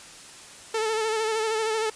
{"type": "tone with vibrato", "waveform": "sawtooth", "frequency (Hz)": 440, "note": "A4", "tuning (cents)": 0, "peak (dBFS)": -20, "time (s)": [0.74, 1.9], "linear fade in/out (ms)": 5, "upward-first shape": "sine", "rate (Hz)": 13, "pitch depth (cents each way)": 42, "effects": ["white hiss -45 dBFS RMS until 1.95 s", "resampled to 22050 Hz"]}